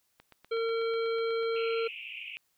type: click train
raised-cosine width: 0.3 ms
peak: -35 dBFS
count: 12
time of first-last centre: 0.2-1.553 s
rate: 8.13 Hz
type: harmonic tone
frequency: 456 Hz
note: A#4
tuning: 38 cents flat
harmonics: 1 / 3 / 5 / 7 / 9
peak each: -28 / -38 / -42 / -45 / -47 dBFS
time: 0.51-1.88 s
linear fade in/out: 10 ms
type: band-pass noise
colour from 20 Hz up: white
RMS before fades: -42 dBFS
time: 1.56-2.37 s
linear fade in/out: 0 ms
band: 2300 to 2900 Hz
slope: 96 dB/octave
effects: white hiss -74 dBFS RMS until 2.57 s